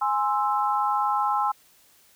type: chord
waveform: sine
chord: Ab augmented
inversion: none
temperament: equal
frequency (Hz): 830.6 / 1046.5 / 1318.5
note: Ab5 / C6 / E6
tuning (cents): 0 / 0 / 0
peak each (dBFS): -24 / -26 / -27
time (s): 0.01-1.52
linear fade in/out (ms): 10
effects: white hiss -58 dBFS RMS until 2.15 s